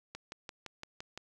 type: click train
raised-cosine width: 0.2 ms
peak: -25 dBFS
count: 7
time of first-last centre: 0.15-1.176 s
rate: 5.85 Hz
effects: none